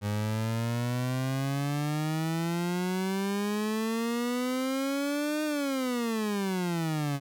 30% pulse exponential two-way sweep, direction up then down, 102.1 to 307.1 to 137.9 Hz, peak -25 dBFS, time 0.01-7.2 s, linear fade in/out 50 ms, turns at 5.44 s, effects none

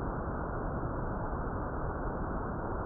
pink low-pass noise, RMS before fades -35 dBFS, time 0-2.85 s, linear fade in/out 0 ms, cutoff 1500 Hz, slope 96 dB/octave, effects none

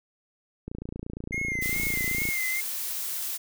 click train, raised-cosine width 3 ms, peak -22 dBFS, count 47, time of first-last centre 0.68-2.288 s, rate 28.6 Hz
triangle tone with vibrato, 2106 Hz, C7, 11 cents sharp, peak -26 dBFS, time 1.32-2.61 s, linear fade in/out 10 ms, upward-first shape sine, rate 2.4 Hz, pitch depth 55 cents each way
blue noise, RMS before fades -32 dBFS, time 1.61-3.38 s, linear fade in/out 20 ms
brown noise with exponential decay, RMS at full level -36 dBFS, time 1.75-2.31 s, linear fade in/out 2 ms, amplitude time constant 120 ms
effects none

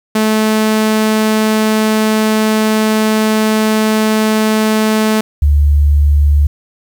sawtooth / sine tone pair in turn, 217.1 / 72.76 Hz, A3 / D2, -23 / -16 cents, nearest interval octave + perfect fifth, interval 1893 cents, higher first, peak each -6 dBFS, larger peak neither, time 0.15-5.21 / 5.42-6.47 s, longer first, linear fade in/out 5 ms, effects 7-bit

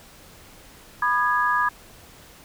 sine chord, G# minor, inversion first, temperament equal with one note detuned, 987.8 / 1216.8 / 1661.2 Hz, B5 / D#6 / G#6, 0 / -39 / 0 cents, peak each -23 dBFS, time 1.02-1.69 s, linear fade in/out 5 ms, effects pink hiss -48 dBFS RMS until 2.44 s

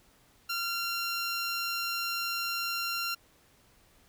15% pulse tone, 1379 Hz, F6, 22 cents flat, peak -24 dBFS, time 0.49-3.15 s, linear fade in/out 10 ms, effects pink hiss -63 dBFS RMS until 4.08 s

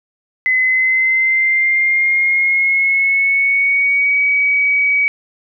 sine tone with pitch glide, 2032 to 2268 Hz, B6 to C#7, +49 to +39 cents, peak -11 dBFS, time 0.46-5.08 s, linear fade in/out 0 ms, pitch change +190 cents, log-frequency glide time 0.6-4.2 s, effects none

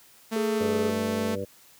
sawtooth tone with pitch glide, 223.2 to 220.5 Hz, A3 to A3, +25 to +4 cents, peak -23 dBFS, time 0.31-1.36 s, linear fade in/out 20 ms, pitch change -21 cents, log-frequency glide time 0.53-0.76 s
triangle tone, 421.8 Hz, G#4, 27 cents sharp, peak -24 dBFS, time 0.36-0.9 s, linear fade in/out 2 ms
harmonic tone, 98 Hz, G2, in tune, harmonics 1 / 2 / 3 / 4 / 5 / 6, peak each -37 / -37 / -40 / -38 / -32 / -38 dBFS, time 0.6-1.45 s, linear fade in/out 10 ms
effects white hiss -55 dBFS RMS until 1.79 s + high-pass 60 Hz 12 dB/octave

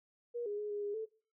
sine tone with pitch steps, 477.1 / 412.2 / 418.5 / 412.2 / 409.1 / 440.7 Hz, A#4 / G#4 / G#4 / G#4 / G#4 / A4, +40 / -13 / +13 / -13 / -26 / +3 cents, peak -36 dBFS, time 0.34-1.06 s, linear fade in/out 20 ms, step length 120 ms, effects noise-tail reverb RT60 0.4 s tail -20 dB re dry

